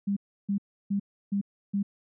sine tone bursts, 200 Hz, G3, 35 cents sharp, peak -24 dBFS, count 5, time 0.07-1.83 s, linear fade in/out 10 ms, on 96 ms, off 320 ms, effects none

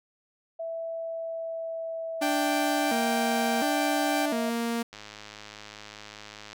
sine tone with pitch glide, 659.3 to 649.5 Hz, E5 to E5, 0 to -26 cents, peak -31 dBFS, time 0.59-4.5 s, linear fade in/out 10 ms, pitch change -26 cents, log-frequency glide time 0.9-3.53 s
sawtooth tone with vibrato, 261.6 Hz, C4, in tune, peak -23 dBFS, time 2.21-4.83 s, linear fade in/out 10 ms, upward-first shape square, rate 0.71 Hz, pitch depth 200 cents each way
sawtooth tone, 784 Hz, G5, in tune, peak -24 dBFS, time 2.22-4.26 s, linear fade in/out 5 ms
click train, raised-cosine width 0.2 ms, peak -25 dBFS, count 169, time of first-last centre 4.93-6.53 s, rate 105 Hz
effects none

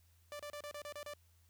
sawtooth tone bursts, 587.3 Hz, D5, in tune, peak -40 dBFS, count 8, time 0.32-1.136 s, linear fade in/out 0 ms, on 74 ms, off 32 ms, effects added 84 Hz sine -66 dBFS peak until 1.49 s + white hiss -74 dBFS RMS until 1.49 s

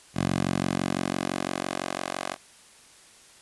10% pulse tone with high-pass filter sweep, 45.92 Hz, F#1, 12 cents flat, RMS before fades -29 dBFS, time 0.14-2.37 s, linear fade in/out 50 ms, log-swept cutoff 130 to 630 Hz, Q 0.94, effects white hiss -53 dBFS RMS until 3.41 s + resampled to 24000 Hz

